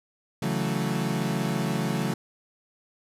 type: chord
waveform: 35% pulse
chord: F# minor seventh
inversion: second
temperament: equal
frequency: 138.59 / 164.81 / 185 / 220 Hz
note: C#3 / E3 / F#3 / A3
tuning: 0 / 0 / 0 / 0 cents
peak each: -29 dBFS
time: 0.42-2.14 s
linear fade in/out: 5 ms
effects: resampled to 32000 Hz